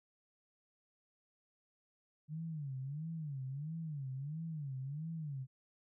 sine tone with vibrato, 146.83 Hz, D3, in tune, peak -39 dBFS, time 2.28-5.47 s, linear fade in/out 50 ms, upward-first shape sine, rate 1.5 Hz, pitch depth 200 cents each way, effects none

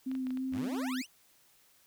sine tone with vibrato, 259.3 Hz, C4, 15 cents flat, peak -32 dBFS, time 0.06-1.02 s, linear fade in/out 10 ms, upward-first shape sine, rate 3.1 Hz, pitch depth 22 cents each way
clicks, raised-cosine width 0.3 ms, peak -33 dBFS, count 9, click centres 0.115 / 0.152 / 0.269 / 0.306 / 0.373 / 0.536 / 0.58 / 0.641 / 0.748 s
20% pulse exponential sweep, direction up, 69.3 to 3265 Hz, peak -34 dBFS, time 0.51-1.07 s, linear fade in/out 50 ms
effects white hiss -65 dBFS RMS until 1.86 s

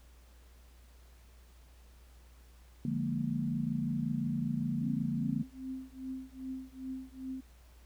sine chord, Bb dominant seventh, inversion first, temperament equal, 146.83 / 174.61 / 207.7 / 233.1 Hz, D3 / F3 / Ab3 / Bb3, 0 / 0 / 0 / 0 cents, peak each -36 / -38 / -38 / -34 dBFS, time 2.85-5.43 s, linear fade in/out 2 ms
sine tone with tremolo, 261.6 Hz, C4, in tune, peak -35 dBFS, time 4.81-7.41 s, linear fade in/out 10 ms, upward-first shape triangle, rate 2.5 Hz, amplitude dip 100%
effects added 60 Hz sine -55 dBFS peak until 7.85 s + pink hiss -65 dBFS RMS until 7.85 s

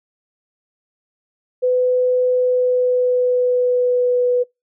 sine tone with pitch glide, 502 to 493.4 Hz, B4 to B4, +28 to -2 cents, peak -13 dBFS, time 1.62-4.44 s, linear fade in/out 20 ms, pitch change -30 cents, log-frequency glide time 2.31-4.27 s, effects noise-tail reverb RT60 0.2 s tail -25 dB re dry

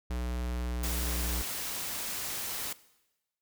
square tone with pitch glide, 61 to 60.37 Hz, B1 to B1, -21 to -39 cents, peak -32 dBFS, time 0.1-1.42 s, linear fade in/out 5 ms, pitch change -18 cents, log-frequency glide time 0.42-1.05 s
white noise, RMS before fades -36 dBFS, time 0.83-2.73 s, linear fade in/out 5 ms
effects noise-tail reverb RT60 1.0 s tail -19 dB re dry

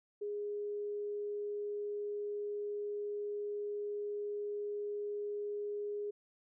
sine tone, 412.9 Hz, G#4, 10 cents flat, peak -36 dBFS, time 0.21-6.11 s, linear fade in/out 10 ms, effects none

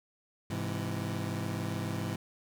25% pulse chord, Ab augmented, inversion none, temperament equal with one note detuned, 103.83 / 130.81 / 167.11 Hz, Ab2 / C3 / E3, 0 / 0 / +24 cents, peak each -32 / -35 / -34 dBFS, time 0.5-2.16 s, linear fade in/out 5 ms, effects none

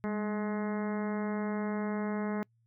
harmonic tone with a mistuned harmonic, 211.3 Hz, G#3, 30 cents sharp, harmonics 1 / 2 / 3 / 4 / 5 / 6 / 7 / 8 / 9 / 10, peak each -32 / -38 / -42 / -44 / -46 / -48 / -49 / -50 / -51 / -52 dBFS, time 0.04-2.43 s, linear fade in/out 0 ms, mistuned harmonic 1, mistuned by -44 cents, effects noise-tail reverb RT60 0.1 s tail -26 dB re dry + added 115 Hz sine -67 dBFS peak until 2.66 s

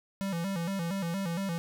square tone with vibrato, 181.6 Hz, F#3, 32 cents flat, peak -31 dBFS, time 0.21-1.58 s, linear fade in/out 0 ms, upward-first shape square, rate 4.3 Hz, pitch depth 130 cents each way, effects none

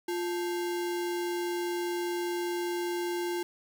sine tone with sample-and-hold, 350 Hz, F4, 4 cents sharp, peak -29 dBFS, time 0.08-3.43 s, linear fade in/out 5 ms, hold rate 1225 Hz, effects none

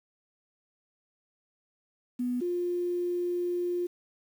sine tone pair in turn, 246.9 / 352.7 Hz, B3 / F4, 0 / +17 cents, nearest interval tritone, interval 617 cents, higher second, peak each -27 dBFS, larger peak neither, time 2.19-2.41 / 2.41-3.87 s, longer second, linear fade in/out 10 ms, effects 9-bit

